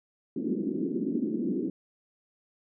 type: band-pass noise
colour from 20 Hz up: white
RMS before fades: -30 dBFS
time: 0.36-1.7 s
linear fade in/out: 5 ms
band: 190 to 360 Hz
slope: 48 dB/octave
effects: none